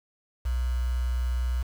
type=tone with quantisation; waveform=sine; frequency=61.74 Hz; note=B1; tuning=in tune; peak=-24 dBFS; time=0.45-1.63 s; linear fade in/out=10 ms; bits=7; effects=none